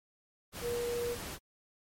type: tone in noise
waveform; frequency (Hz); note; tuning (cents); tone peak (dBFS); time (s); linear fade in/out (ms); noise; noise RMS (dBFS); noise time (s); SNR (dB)
sine; 477.8; A#4; +43; -32; 0.61-1.17; 50; pink; -42; 0.52-1.39; +7
effects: MP3 64 kbps